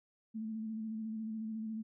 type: tone with vibrato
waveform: sine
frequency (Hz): 220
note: A3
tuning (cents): 0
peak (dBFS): -37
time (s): 0.34-1.83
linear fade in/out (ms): 20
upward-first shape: square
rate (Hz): 14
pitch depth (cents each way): 25
effects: none